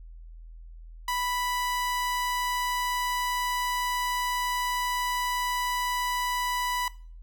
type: tone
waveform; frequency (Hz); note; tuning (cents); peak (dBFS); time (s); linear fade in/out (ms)
sawtooth; 987.8; B5; 0; -23; 1.08-6.88; 2
effects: noise-tail reverb RT60 0.4 s tail -19 dB re dry + added 41 Hz sine -42 dBFS peak until 7.22 s